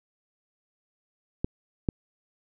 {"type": "clicks", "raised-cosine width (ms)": 3, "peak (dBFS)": [-13, -11], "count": 2, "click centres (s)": [1.445, 1.888], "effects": []}